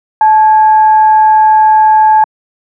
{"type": "tone with frequency modulation", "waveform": "sine", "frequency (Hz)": 866, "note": "A5", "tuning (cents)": -28, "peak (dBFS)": -3, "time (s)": [0.21, 2.24], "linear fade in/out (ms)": 2, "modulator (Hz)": 772, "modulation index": 0.23, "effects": ["high-pass 300 Hz 12 dB/octave"]}